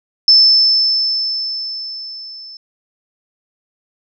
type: tone with level ramp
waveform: sine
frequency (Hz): 5274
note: E8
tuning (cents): 0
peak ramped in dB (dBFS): -4 to -32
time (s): 0.28-2.57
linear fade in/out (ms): 2
effects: none